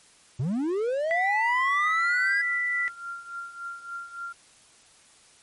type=linear sweep; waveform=triangle; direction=up; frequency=110.4 to 1661.2 Hz; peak=-22 dBFS; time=0.39-2.42 s; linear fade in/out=10 ms
type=tone; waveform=sine; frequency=1975.5 Hz; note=B6; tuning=in tune; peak=-24 dBFS; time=1.11-2.88 s; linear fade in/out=0 ms
type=tone with tremolo; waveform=sine; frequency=1385 Hz; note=F6; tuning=15 cents flat; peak=-31 dBFS; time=2.17-4.33 s; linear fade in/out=10 ms; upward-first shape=triangle; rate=3.5 Hz; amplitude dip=80%
effects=white hiss -56 dBFS RMS until 5.42 s + MP3 48 kbps